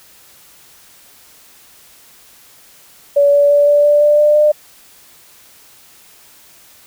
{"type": "tone with pitch steps", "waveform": "sine", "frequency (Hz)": [570, 574.3, 578.6, 583, 587.4, 591.8, 596.3, 600.8], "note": ["C#5", "D5", "D5", "D5", "D5", "D5", "D5", "D5"], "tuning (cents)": [48, -39, -26, -13, 0, 13, 26, 39], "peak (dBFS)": -7, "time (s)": [3.16, 4.52], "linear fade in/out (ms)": 10, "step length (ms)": 170, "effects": ["white hiss -45 dBFS RMS until 6.86 s"]}